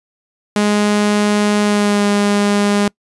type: tone with pitch glide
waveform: sawtooth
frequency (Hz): 207.8 to 204.1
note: G#3 to G#3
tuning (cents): +1 to -30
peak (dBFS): -8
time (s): 0.56-2.88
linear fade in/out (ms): 2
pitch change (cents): -31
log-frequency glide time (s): 1.62-2.04
effects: noise-tail reverb RT60 0.1 s tail -26 dB re dry + resampled to 24000 Hz